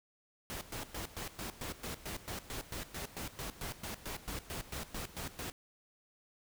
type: noise with tremolo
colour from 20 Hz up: pink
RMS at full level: -41 dBFS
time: 0.5-5.52 s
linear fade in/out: 0 ms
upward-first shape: square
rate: 4.5 Hz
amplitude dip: 80%
effects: none